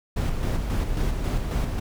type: noise with tremolo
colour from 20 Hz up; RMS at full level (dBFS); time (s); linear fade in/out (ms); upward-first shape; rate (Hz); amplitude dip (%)
brown; -23; 0.16-1.8; 10; square; 3.7; 40
effects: none